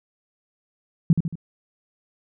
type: tone with echo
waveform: sine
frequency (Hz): 164.81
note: E3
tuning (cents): 0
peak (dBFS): -10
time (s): 1.1-1.13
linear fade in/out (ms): 2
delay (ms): 75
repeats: 3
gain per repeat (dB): -6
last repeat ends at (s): 1.355
effects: none